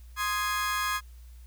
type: chord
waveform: 35% pulse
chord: Ab major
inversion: first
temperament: equal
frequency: 1046.5 / 1244.5 / 1661.2 Hz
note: C6 / Eb6 / Ab6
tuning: 0 / 0 / 0 cents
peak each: -30 dBFS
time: 0.16-1.01 s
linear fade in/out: 50 ms
effects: added 60 Hz sine -45 dBFS peak until 1.46 s + white hiss -63 dBFS RMS until 1.46 s